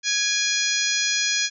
harmonic tone with a mistuned harmonic, 833 Hz, G#5, 5 cents sharp, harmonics 2 / 3 / 4 / 5 / 6 / 7 / 8, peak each -28 / -28 / -28 / -28 / -28 / -28 / -28 dBFS, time 0.03-1.5 s, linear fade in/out 50 ms, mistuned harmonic 3, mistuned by -48 cents, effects none

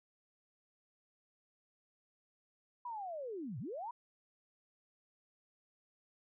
sine linear two-way sweep, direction down then up, 997 to 105.5 to 997 Hz, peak -40 dBFS, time 2.85-3.91 s, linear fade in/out 5 ms, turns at 3.59 s, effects none

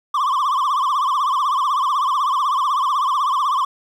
triangle tone with vibrato, 1100 Hz, C#6, 14 cents flat, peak -14 dBFS, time 0.14-3.65 s, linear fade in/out 5 ms, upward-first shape triangle, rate 16 Hz, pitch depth 190 cents each way, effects 9-bit

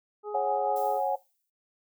harmonic tone, 418.1 Hz, G#4, 12 cents sharp, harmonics 1 / 2 / 3, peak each -34 / -40 / -44 dBFS, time 0.23-1.01 s, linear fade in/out 50 ms
sine chord, C# suspended fourth, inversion none, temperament equal with one note detuned, 547 / 740 / 830.6 Hz, C#5 / F#5 / G#5, -23 / 0 / 0 cents, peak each -29 dBFS, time 0.34-1.16 s, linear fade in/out 10 ms
violet noise with exponential decay, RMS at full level -43 dBFS, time 0.76-1.5 s, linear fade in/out 2 ms, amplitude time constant 160 ms
effects noise-tail reverb RT60 0.2 s tail -19 dB re dry

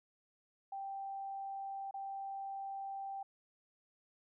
sine tone with dropouts, 784 Hz, G5, in tune, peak -40 dBFS, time 0.72-3.23 s, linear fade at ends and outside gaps 5 ms, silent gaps 1.911-1.94 s, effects none

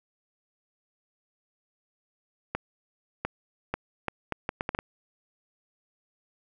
accelerating click train, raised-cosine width 0.5 ms, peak -13 dBFS, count 10, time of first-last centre 2.55-4.789 s, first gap 700 ms, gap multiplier 0.7, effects none

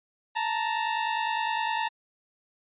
sawtooth tone pair together, 880 / 929.9 Hz, A5 / A#5, 0 / -5 cents, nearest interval minor second, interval 95 cents, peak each -25 dBFS, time 0.35-1.89 s, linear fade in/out 20 ms, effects resampled to 8000 Hz

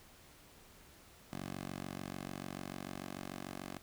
10% pulse tone with high-pass filter sweep, 46.8 Hz, F#1, 20 cents sharp, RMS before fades -45 dBFS, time 1.33-3.78 s, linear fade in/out 0 ms, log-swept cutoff 150 to 250 Hz, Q 0.73, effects pink hiss -60 dBFS RMS until 3.82 s

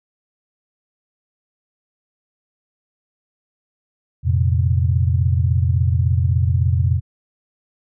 sine chord, F suspended fourth, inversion none, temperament equal with one note detuned, 87.31 / 114.47 / 130.81 Hz, F2 / Bb2 / C3, 0 / -31 / 0 cents, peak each -16 / -20 / -20 dBFS, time 4.23-7.01 s, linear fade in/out 50 ms, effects none

